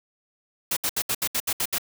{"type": "noise bursts", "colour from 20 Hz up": "white", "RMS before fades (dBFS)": -25, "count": 9, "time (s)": [0.71, 1.783], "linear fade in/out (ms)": 5, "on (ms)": 57, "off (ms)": 70, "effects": []}